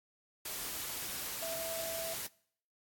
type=tone in noise; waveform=sine; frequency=659.3 Hz; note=E5; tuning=in tune; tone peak=-38 dBFS; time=1.42-2.14 s; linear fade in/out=5 ms; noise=white; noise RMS=-40 dBFS; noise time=0.45-2.27 s; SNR=-1 dB; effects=noise-tail reverb RT60 0.6 s tail -23 dB re dry + AAC 64 kbps